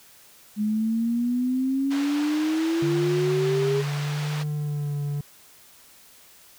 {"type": "exponential sweep", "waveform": "sine", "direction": "up", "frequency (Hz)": [208.4, 415.3], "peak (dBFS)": -21, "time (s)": [0.56, 3.84], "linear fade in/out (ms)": 50}
{"type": "band-pass noise", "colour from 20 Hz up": "pink", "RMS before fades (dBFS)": -37, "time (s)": [1.9, 4.44], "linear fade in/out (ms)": 20, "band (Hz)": [730, 5100], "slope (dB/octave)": 12}
{"type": "tone with vibrato", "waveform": "triangle", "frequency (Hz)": 146.83, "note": "D3", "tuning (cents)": 0, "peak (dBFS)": -23, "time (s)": [2.82, 5.21], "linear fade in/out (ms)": 5, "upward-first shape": "sine", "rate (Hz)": 0.78, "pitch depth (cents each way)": 31}
{"effects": ["white hiss -52 dBFS RMS until 6.58 s"]}